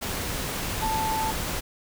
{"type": "tone in noise", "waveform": "sine", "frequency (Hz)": 880, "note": "A5", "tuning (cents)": 0, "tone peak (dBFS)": -25, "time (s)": [0.81, 1.32], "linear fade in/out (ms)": 20, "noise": "pink", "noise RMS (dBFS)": -30, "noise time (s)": [0.01, 1.61], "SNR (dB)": 2, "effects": []}